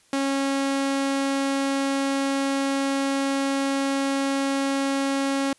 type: tone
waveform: sawtooth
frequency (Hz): 274.2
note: C#4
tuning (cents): -19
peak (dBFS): -18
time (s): 0.13-5.53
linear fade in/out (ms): 2
effects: white hiss -59 dBFS RMS until 5.58 s + resampled to 24000 Hz